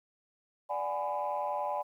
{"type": "chord", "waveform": "sine", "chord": "G# half-diminished seventh", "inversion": "second", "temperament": "equal with one note detuned", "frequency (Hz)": [587.3, 740, 830.6, 1001], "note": ["D5", "F#5", "G#5", "B5"], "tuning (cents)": [0, 0, 0, 23], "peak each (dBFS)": [-35, -38, -34, -36], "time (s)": [0.69, 1.83], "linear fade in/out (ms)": 20, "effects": ["tanh soft clip ceiling -23 dBFS", "11-bit"]}